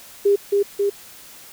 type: tone with echo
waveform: sine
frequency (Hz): 402.9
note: G4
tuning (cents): +48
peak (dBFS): -12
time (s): 0.25-0.36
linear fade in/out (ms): 10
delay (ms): 270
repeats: 2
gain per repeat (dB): -2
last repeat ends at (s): 0.9
effects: white hiss -43 dBFS RMS until 1.52 s